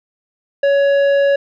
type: tone with tanh clipping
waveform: sine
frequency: 560 Hz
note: C#5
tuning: 18 cents sharp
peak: -12 dBFS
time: 0.63-1.36 s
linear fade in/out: 5 ms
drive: 10 dB
effects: none